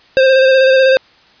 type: tone with vibrato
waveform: square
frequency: 527 Hz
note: C5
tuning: 12 cents sharp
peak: -7 dBFS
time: 0.17-0.97 s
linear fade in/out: 0 ms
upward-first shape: square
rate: 16 Hz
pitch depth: 18 cents each way
effects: white hiss -47 dBFS RMS until 1.4 s + resampled to 11025 Hz